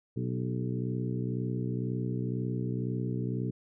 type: harmonic tone with a mistuned harmonic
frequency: 62 Hz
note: B1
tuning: 7 cents sharp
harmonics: 2 / 3 / 4 / 5 / 6 / 7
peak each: -32 / -36 / -38 / -40 / -42 / -43 dBFS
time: 0.16-3.51 s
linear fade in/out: 10 ms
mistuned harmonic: 6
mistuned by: +34 cents
effects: none